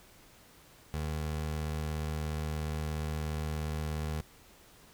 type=tone; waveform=25% pulse; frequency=77 Hz; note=D#2; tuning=17 cents flat; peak=-29 dBFS; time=0.94-4.21 s; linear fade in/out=0 ms; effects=pink hiss -58 dBFS RMS until 4.93 s